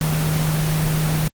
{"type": "tone in noise", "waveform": "sine", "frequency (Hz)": 155.56, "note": "D#3", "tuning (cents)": 0, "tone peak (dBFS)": -18, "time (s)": [0.01, 1.28], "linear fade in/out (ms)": 2, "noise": "pink", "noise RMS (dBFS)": -25, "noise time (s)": [0.01, 1.28], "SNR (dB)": 4, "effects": ["Opus 24 kbps"]}